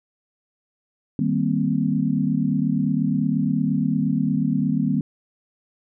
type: chord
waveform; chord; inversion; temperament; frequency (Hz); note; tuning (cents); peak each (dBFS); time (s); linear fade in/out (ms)
sine; C minor seventh; first; equal; 155.56 / 196 / 233.1 / 261.6; Eb3 / G3 / Bb3 / C4; 0 / 0 / 0 / 0; -24; 1.19-5.01; 2
effects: none